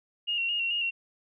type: tone with vibrato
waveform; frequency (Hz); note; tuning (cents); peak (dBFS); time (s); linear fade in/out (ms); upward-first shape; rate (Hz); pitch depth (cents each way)
sine; 2794; F7; 0; -26; 0.27-0.91; 20; square; 4.6; 35
effects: none